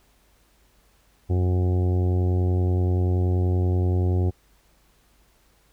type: harmonic tone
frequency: 90.5 Hz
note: F#2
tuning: 38 cents flat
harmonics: 1 / 2 / 3 / 4 / 5 / 6 / 7 / 8 / 9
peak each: -19 / -32 / -33 / -30 / -38 / -42 / -47 / -41 / -47 dBFS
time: 1.29-4.31 s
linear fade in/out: 20 ms
effects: added 50 Hz sine -62 dBFS peak until 5.72 s + pink hiss -62 dBFS RMS until 5.72 s